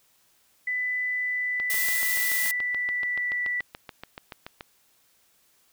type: tone with pitch glide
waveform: sine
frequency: 1996 to 1965.1 Hz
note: B6 to B6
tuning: +18 to -9 cents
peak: -25 dBFS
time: 0.67-3.61 s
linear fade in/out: 5 ms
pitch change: -27 cents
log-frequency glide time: 1.04-3.4 s
type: click train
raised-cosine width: 0.3 ms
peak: -21 dBFS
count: 22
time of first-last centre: 1.6-4.609 s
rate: 6.98 Hz
type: noise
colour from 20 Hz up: blue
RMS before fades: -28 dBFS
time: 1.7-2.51 s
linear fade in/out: 0 ms
effects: white hiss -64 dBFS RMS until 5.72 s